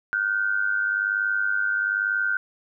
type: tone pair together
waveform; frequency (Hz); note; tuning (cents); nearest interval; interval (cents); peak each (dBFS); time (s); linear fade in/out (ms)
sine; 1428.9 / 1530; F6 / G6; +39 / -42; minor second; 119; -24; 0.13-2.37; 0
effects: none